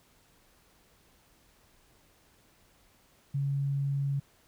sine tone, 139.5 Hz, C#3, 11 cents sharp, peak -27 dBFS, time 3.34-4.2 s, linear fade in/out 10 ms, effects pink hiss -64 dBFS RMS until 4.47 s

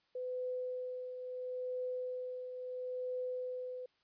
sine tone with tremolo, 504 Hz, B4, 35 cents sharp, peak -35 dBFS, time 0.15-3.86 s, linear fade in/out 5 ms, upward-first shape triangle, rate 0.74 Hz, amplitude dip 55%, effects white hiss -75 dBFS RMS until 4.03 s + resampled to 11025 Hz

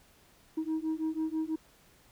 sine beating tone pair, 314 / 320.1 Hz, D#4 / D#4, +16 / +49 cents, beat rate 6.1 Hz, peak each -31 dBFS, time 0.57-1.56 s, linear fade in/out 10 ms, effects tanh soft clip ceiling -27 dBFS + pink hiss -62 dBFS RMS until 2.11 s

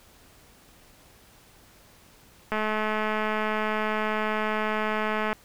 click train, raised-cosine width 0.5 ms, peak -13 dBFS, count 605, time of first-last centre 2.52-5.329 s, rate 215 Hz, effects pink hiss -55 dBFS RMS until 5.44 s

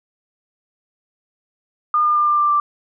sine tone with pitch steps, 1214 / 1206.3 / 1198.7 / 1191.1 / 1183.5 / 1176 Hz, D#6 / D6 / D6 / D6 / D6 / D6, -43 / +46 / +35 / +24 / +13 / +2 cents, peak -13 dBFS, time 1.94-2.6 s, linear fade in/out 2 ms, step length 110 ms, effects none

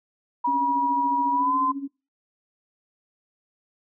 sine tone with pitch glide, 965 to 1028.3 Hz, B5 to C6, -40 to -30 cents, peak -20 dBFS, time 0.44-1.72 s, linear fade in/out 10 ms, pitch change +110 cents, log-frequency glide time 1.31-1.57 s
sine tone with tremolo, 277.2 Hz, C#4, in tune, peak -26 dBFS, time 0.47-1.88 s, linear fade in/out 10 ms, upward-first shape sine, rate 14 Hz, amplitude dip 70%
effects noise-tail reverb RT60 0.3 s tail -25 dB re dry

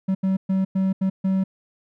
triangle tone bursts at uneven times, 190.7 Hz, G3, 47 cents flat, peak -16 dBFS, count 6, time 0.08-0.15 / 0.23-0.37 / 0.49-0.65 / 0.75-0.93 / 1.01-1.1 / 1.24-1.44 s, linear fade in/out 10 ms, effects none

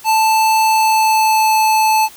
square tone with pitch glide, 880 to 871.9 Hz, A5 to A5, 0 to -16 cents, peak -11 dBFS, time 0.04-2.09 s, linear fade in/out 50 ms, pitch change -16 cents, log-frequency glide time 0.62-1.56 s, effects white hiss -40 dBFS RMS until 2.16 s

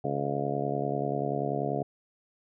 harmonic tone, 70.3 Hz, C#2, 25 cents sharp, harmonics 2 / 3 / 4 / 5 / 6 / 7 / 8 / 9 / 10, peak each -34 / -38 / -36 / -40 / -34 / -39 / -40 / -36 / -34 dBFS, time 0.04-1.83 s, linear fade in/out 5 ms, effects none

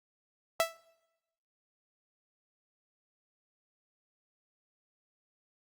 sawtooth tone with exponential decay, 660 Hz, E5, 2 cents sharp, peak -18 dBFS, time 0.6-0.77 s, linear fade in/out 0 ms, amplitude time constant 35 ms, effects noise-tail reverb RT60 1.0 s tail -24 dB re dry + Opus 48 kbps

